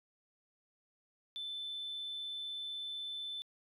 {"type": "tone", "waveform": "sine", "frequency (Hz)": 3524, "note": "A7", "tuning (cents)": 2, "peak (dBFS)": -38, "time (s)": [1.36, 3.42], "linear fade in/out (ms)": 0, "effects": ["tanh soft clip ceiling -35 dBFS"]}